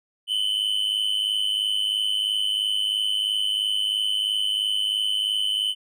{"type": "tone pair together", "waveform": "triangle", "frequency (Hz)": [2972, 3075], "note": ["F#7", "G7"], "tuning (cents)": [7, -34], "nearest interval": "minor second", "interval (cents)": 59, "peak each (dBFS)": -23, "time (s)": [0.27, 5.75], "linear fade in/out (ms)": 50, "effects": []}